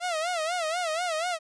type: tone with vibrato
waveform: sawtooth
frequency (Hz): 672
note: E5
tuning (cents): +33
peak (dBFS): -23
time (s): 0-1.39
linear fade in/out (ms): 50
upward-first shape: sine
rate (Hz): 4.1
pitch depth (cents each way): 140
effects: resampled to 22050 Hz